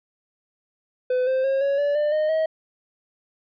triangle tone with pitch steps, 505 / 521.9 / 539.4 / 557.4 / 576.1 / 595.4 / 615.3 / 635.9 Hz, B4 / C5 / C#5 / C#5 / D5 / D5 / D#5 / D#5, +39 / -4 / -47 / +9 / -33 / +24 / -19 / +38 cents, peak -17 dBFS, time 1.1-2.46 s, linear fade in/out 5 ms, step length 170 ms, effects resampled to 11025 Hz

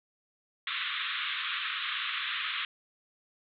white band-pass noise, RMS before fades -34 dBFS, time 0.67-2.65 s, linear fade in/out 2 ms, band 1100 to 3800 Hz, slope 96 dB/octave, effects none

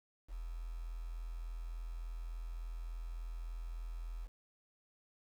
sine tone with quantisation, 41.73 Hz, E1, 22 cents sharp, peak -40 dBFS, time 0.28-4.29 s, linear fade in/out 50 ms, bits 10, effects none

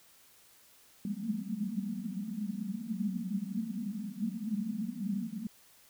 pink band-pass noise, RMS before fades -36 dBFS, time 1.05-5.47 s, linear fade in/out 2 ms, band 190 to 230 Hz, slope 96 dB/octave, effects white hiss -61 dBFS RMS until 5.89 s

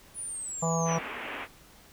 sine exponential sweep, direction down, 9930 to 5690 Hz, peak -34 dBFS, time 0.14-0.99 s, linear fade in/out 50 ms
harmonic tone, 165.2 Hz, E3, 4 cents sharp, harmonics 1 / 3 / 4 / 5 / 6 / 7, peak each -28 / -33 / -34 / -35 / -36 / -36 dBFS, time 0.62-0.99 s, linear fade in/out 10 ms
white band-pass noise, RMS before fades -38 dBFS, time 0.85-1.48 s, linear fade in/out 50 ms, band 230 to 2800 Hz, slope 48 dB/octave
effects pink hiss -55 dBFS RMS until 1.92 s

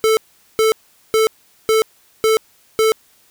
square tone bursts, 440 Hz, A4, in tune, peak -12 dBFS, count 6, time 0.04-2.92 s, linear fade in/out 0 ms, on 130 ms, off 420 ms, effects white hiss -54 dBFS RMS until 3.3 s

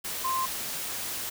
sine tone in noise, 1046.5 Hz, C6, in tune, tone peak -26 dBFS, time 0.24-0.46 s, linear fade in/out 10 ms, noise white, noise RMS -34 dBFS, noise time 0.04-1.3 s, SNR +5 dB, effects none

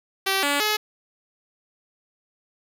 5% pulse tone with pitch steps, 386.8 / 286.2 / 425 Hz, G4 / D4 / G#4, -23 / -45 / +40 cents, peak -9 dBFS, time 0.26-0.77 s, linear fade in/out 10 ms, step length 170 ms, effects none

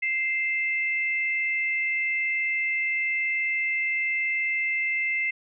sine tone pair together, 2093 / 2635 Hz, C7 / E7, 0 / -1 cents, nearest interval major third, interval 399 cents, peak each -24 / -31 dBFS, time 0.02-5.31 s, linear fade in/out 10 ms, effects none

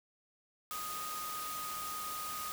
sine tone in noise, 1242 Hz, D#6, 3 cents flat, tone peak -40 dBFS, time 0.71-2.52 s, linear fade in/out 0 ms, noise white, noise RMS -43 dBFS, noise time 0.71-2.52 s, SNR 0 dB, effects none

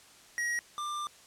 square tone pair in turn, 1900 / 1189.8 Hz, A#6 / D6, +33 / +22 cents, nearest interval minor sixth, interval 811 cents, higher first, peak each -30 / -34 dBFS, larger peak first, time 0.38-0.59 / 0.78-1.07 s, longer second, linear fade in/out 0 ms, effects white hiss -56 dBFS RMS until 1.26 s + low-pass 9000 Hz 12 dB/octave

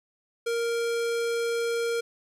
square tone, 466.2 Hz, A#4, in tune, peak -26 dBFS, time 0.46-2.01 s, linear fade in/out 10 ms, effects low-pass 11000 Hz 12 dB/octave + 11-bit

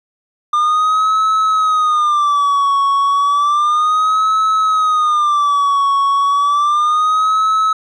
triangle tone with vibrato, 1199 Hz, D6, 36 cents sharp, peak -9 dBFS, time 0.53-7.73 s, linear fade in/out 5 ms, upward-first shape sine, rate 0.32 Hz, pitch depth 130 cents each way, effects resampled to 22050 Hz

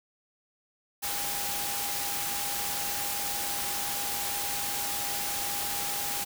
sine tone in noise, 810 Hz, G#5, 43 cents flat, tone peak -39 dBFS, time 1.02-6.25 s, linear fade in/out 20 ms, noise white, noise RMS -32 dBFS, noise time 1.02-6.25 s, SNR -10 dB, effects none

